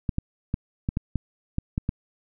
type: clicks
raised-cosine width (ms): 5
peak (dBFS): -12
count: 9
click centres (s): 0.092 / 0.184 / 0.541 / 0.889 / 0.971 / 1.157 / 1.584 / 1.779 / 1.891
effects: none